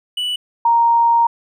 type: tone pair in turn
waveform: triangle / sine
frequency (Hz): 2960 / 932.3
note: F#7 / A#5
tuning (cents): 0 / 0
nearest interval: octave + minor sixth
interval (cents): 2000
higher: first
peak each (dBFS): -17 / -10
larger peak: second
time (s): 0.17-0.36 / 0.65-1.27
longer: second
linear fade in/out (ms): 5
effects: none